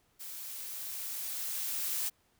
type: noise with level ramp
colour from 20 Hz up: blue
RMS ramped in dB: -44 to -33 dBFS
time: 0.19-2.1 s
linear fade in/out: 20 ms
effects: pink hiss -71 dBFS RMS until 2.39 s